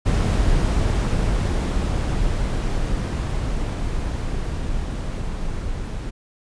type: noise with level ramp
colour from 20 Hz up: brown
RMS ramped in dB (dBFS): -17 to -28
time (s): 0.05-6.11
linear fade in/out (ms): 20
effects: resampled to 22050 Hz